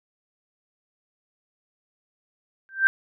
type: tone with exponential growth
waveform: sine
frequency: 1568 Hz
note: G6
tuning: in tune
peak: -10 dBFS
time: 2.69-2.87 s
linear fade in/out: 0 ms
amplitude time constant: 38 ms
effects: none